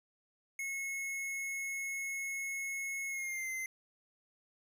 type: tone with pitch glide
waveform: square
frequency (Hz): 2181 to 2071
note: C#7 to C7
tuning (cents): -29 to -18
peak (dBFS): -37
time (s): 0.59-3.66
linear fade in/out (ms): 2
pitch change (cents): -89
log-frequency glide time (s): 3.09-3.5
effects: none